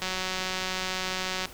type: click train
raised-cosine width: 0.2 ms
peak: -13 dBFS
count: 268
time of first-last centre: 0.02-1.455 s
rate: 186 Hz
effects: pink hiss -46 dBFS RMS until 1.53 s